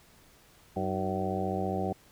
harmonic tone with a mistuned harmonic, 94.8 Hz, F#2, 43 cents sharp, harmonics 1 / 2 / 3 / 4 / 5 / 6 / 7 / 8, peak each -37 / -34 / -39 / -36 / -39 / -39 / -39 / -35 dBFS, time 0.76-1.93 s, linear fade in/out 5 ms, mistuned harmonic 3, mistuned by +110 cents, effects pink hiss -59 dBFS RMS until 2.11 s

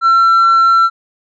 sine tone with tanh clipping, 1351 Hz, E6, 42 cents sharp, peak -7 dBFS, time 0.01-0.9 s, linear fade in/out 50 ms, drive 2 dB, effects none

